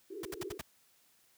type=band-pass noise; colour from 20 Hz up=pink; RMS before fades=-44 dBFS; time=0.1-0.58 s; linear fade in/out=5 ms; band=330 to 430 Hz; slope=96 dB/octave
type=noise bursts; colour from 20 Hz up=pink; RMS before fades=-40 dBFS; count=5; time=0.23-0.613 s; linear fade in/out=5 ms; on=23 ms; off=67 ms
effects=white hiss -68 dBFS RMS until 1.37 s + high-pass 60 Hz 12 dB/octave